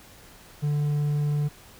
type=tone; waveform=triangle; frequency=147.2 Hz; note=D3; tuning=4 cents sharp; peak=-20 dBFS; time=0.62-1.49 s; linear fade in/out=20 ms; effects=pink hiss -50 dBFS RMS until 1.79 s